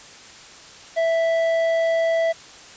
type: tone with low-pass filter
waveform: square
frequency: 659.3 Hz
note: E5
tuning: in tune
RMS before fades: -20 dBFS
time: 0.96-2.33 s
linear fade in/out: 20 ms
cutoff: 2000 Hz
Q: 0.73
effects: white hiss -43 dBFS RMS until 2.76 s + resampled to 16000 Hz